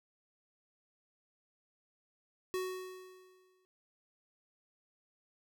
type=tone with exponential decay; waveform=square; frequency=371 Hz; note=F#4; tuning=5 cents sharp; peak=-33 dBFS; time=2.54-3.65 s; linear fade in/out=0 ms; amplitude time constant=240 ms; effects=none

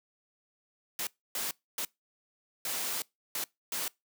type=noise bursts at uneven times; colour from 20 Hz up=white; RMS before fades=-34 dBFS; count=6; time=0.99-1.07 / 1.35-1.51 / 1.78-1.85 / 2.65-3.02 / 3.35-3.44 / 3.72-3.88 s; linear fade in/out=2 ms; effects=noise-tail reverb RT60 0.2 s tail -24 dB re dry + high-pass 200 Hz 12 dB/octave

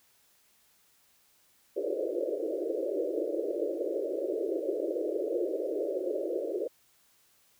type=band-pass noise; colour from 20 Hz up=pink; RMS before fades=-32 dBFS; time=1.76-6.68 s; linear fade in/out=10 ms; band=320 to 600 Hz; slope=96 dB/octave; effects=white hiss -66 dBFS RMS until 7.59 s

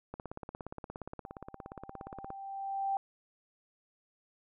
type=click train; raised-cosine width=1 ms; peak=-27 dBFS; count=38; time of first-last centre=0.14-2.304 s; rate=17.1 Hz
type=tone with exponential growth; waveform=sine; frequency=784 Hz; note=G5; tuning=in tune; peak=-28 dBFS; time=1.26-2.97 s; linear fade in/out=1 ms; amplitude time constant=370 ms
effects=none

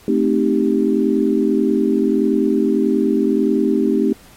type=chord; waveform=sine; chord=A half-diminished seventh; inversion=none; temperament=equal; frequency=220 / 261.6 / 311.1 / 392 Hz; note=A3 / C4 / Eb4 / G4; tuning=0 / 0 / 0 / 0 cents; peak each=-19 dBFS; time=0.08-4.13 s; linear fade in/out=2 ms; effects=pink hiss -47 dBFS RMS until 4.36 s + AAC 48 kbps

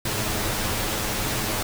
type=noise with comb filter; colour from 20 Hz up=pink; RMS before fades=-26 dBFS; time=0.05-1.63 s; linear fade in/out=5 ms; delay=9.4 ms; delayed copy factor=+0.55; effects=none

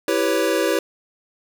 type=chord; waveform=square; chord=C# half-diminished seventh; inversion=first; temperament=equal with one note detuned; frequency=329.6 / 392 / 493.9 / 557.6 Hz; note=E4 / G4 / B4 / C#5; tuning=0 / 0 / 0 / +10 cents; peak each=-24 dBFS; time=0.08-0.79 s; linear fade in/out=2 ms; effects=none

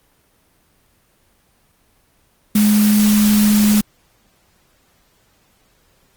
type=tone in noise; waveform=sine; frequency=210 Hz; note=G#3; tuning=19 cents sharp; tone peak=-10 dBFS; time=2.55-3.81 s; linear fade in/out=5 ms; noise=white; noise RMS=-22 dBFS; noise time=2.55-3.81 s; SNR=+9 dB; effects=pink hiss -58 dBFS RMS until 6.16 s + Opus 24 kbps

